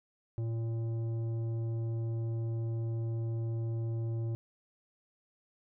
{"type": "tone with tanh clipping", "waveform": "sine", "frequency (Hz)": 114.3, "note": "A#2", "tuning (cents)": -34, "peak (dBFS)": -33, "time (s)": [0.38, 4.35], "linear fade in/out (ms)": 0, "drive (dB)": 10, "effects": []}